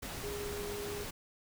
sine tone in noise, 410.5 Hz, G#4, 20 cents flat, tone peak -39 dBFS, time 0.23-1.04 s, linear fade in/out 10 ms, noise pink, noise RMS -42 dBFS, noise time 0.02-1.11 s, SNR 0 dB, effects none

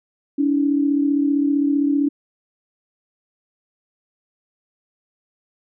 sine tone pair together, 283.7 / 319.1 Hz, C#4 / D#4, +40 / +44 cents, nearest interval major second, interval 204 cents, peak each -16 / -23 dBFS, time 0.38-2.09 s, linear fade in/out 10 ms, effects none

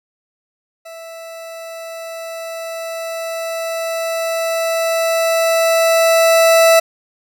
40% pulse tone with level ramp, 659.3 Hz, E5, in tune, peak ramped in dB -31 to -6 dBFS, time 0.85-6.8 s, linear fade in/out 10 ms, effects none

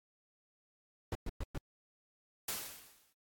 brown noise bursts, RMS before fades -37 dBFS, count 4, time 1.12-1.578 s, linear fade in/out 2 ms, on 32 ms, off 110 ms
white noise with exponential decay, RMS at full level -35 dBFS, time 2.48-3.13 s, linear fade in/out 5 ms, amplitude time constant 140 ms
effects AAC 64 kbps

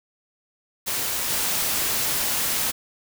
white noise with level steps, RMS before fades -26 / -24 dBFS, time 0.86-2.72 s, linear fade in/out 20 ms, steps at 1.29 s, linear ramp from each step 20 ms, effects none

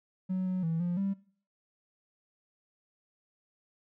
triangle tone with pitch steps, 186 / 184.7 / 163.7 / 175.4 / 196.2 Hz, F#3 / F#3 / E3 / F3 / G3, +9 / -3 / -12 / +8 / +2 cents, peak -25 dBFS, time 0.29-1.14 s, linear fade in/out 20 ms, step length 170 ms, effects noise-tail reverb RT60 0.5 s tail -23 dB re dry + tanh soft clip ceiling -24 dBFS

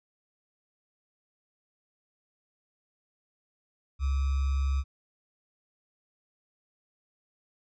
sine tone with sample-and-hold, 68.5 Hz, C#2, 20 cents flat, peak -24 dBFS, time 3.99-4.84 s, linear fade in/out 50 ms, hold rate 1225 Hz, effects resampled to 16000 Hz

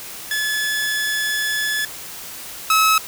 sawtooth tone pair in turn, 1716 / 1290.4 Hz, A6 / E6, -44 / -37 cents, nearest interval perfect fourth, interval 493 cents, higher first, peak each -16 / -9 dBFS, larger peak second, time 0.31-1.85 / 2.7-2.98 s, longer first, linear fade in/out 2 ms, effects white hiss -34 dBFS RMS until 3.07 s

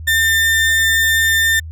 35% pulse tone, 1799 Hz, A6, 38 cents sharp, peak -10 dBFS, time 0.07-1.6 s, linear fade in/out 10 ms, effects added 80 Hz sine -27 dBFS peak until 1.71 s

